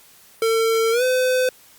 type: tone with pitch glide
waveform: square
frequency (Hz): 451 to 509.2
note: A4 to C5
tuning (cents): +43 to -47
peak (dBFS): -17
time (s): 0.42-1.49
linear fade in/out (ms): 2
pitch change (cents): +210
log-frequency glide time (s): 0.91-1.03
effects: white hiss -50 dBFS RMS until 1.78 s + Opus 48 kbps